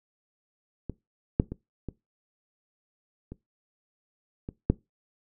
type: clicks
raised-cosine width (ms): 3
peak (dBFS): -20 / -6 / -21 / -21 / -26 / -22 / -7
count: 7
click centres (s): 0.897 / 1.399 / 1.52 / 1.887 / 3.32 / 4.489 / 4.7
effects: noise-tail reverb RT60 0.2 s tail -20 dB re dry